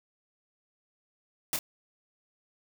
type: noise with echo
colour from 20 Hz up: white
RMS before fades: -29 dBFS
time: 1.53-1.56 s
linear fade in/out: 0 ms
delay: 29 ms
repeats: 1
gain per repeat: -6 dB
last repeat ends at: 1.589 s
effects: none